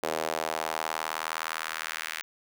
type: tone with high-pass filter sweep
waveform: sawtooth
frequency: 79.6 Hz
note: D#2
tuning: 40 cents sharp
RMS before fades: -33 dBFS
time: 0.03-2.22 s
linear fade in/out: 0 ms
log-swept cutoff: 500 to 1900 Hz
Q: 1.6
effects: none